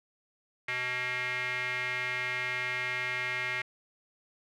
square tone with band-pass filter, 125.5 Hz, B2, 28 cents sharp, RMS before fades -33 dBFS, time 0.68-3.62 s, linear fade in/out 5 ms, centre 2100 Hz, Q 5.1, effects none

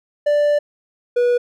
triangle tone pair in turn, 587.3 / 486.1 Hz, D5 / B4, 0 / -28 cents, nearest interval minor third, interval 328 cents, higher first, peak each -11 dBFS, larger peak neither, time 0.26-0.59 / 1.16-1.38 s, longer first, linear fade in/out 10 ms, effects none

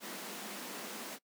pink high-pass noise, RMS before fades -44 dBFS, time 0-1.19 s, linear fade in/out 50 ms, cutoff 190 Hz, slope 48 dB/octave, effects noise-tail reverb RT60 0.1 s tail -21 dB re dry

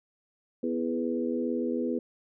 harmonic tone with a mistuned harmonic, 82.41 Hz, E2, in tune, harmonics 3 / 4 / 5 / 6, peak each -30 / -33 / -34 / -34 dBFS, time 0.63-1.99 s, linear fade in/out 5 ms, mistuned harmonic 5, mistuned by +19 cents, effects none

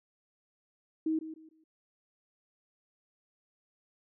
sine tone with echo, 317.1 Hz, D#4, 33 cents sharp, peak -27 dBFS, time 1.06-1.19 s, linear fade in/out 5 ms, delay 150 ms, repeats 3, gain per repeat -12 dB, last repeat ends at 1.64 s, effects none

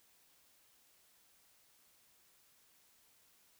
silence, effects white hiss -69 dBFS RMS until 3.59 s

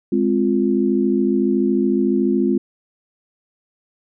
sine chord, F minor, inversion first, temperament equal, 207.7 / 261.6 / 349.2 Hz, Ab3 / C4 / F4, 0 / 0 / 0 cents, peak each -19 dBFS, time 0.12-2.58 s, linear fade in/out 5 ms, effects none

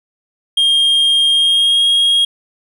triangle tone with pitch glide, 3222 to 3269 Hz, G7 to G#7, +47 to -28 cents, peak -8 dBFS, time 0.57-2.25 s, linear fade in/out 5 ms, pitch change +25 cents, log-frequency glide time 1.32-1.86 s, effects none

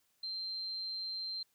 sine tone, 4143 Hz, C8, 18 cents flat, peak -37 dBFS, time 0.23-1.43 s, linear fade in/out 5 ms, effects white hiss -75 dBFS RMS until 1.54 s

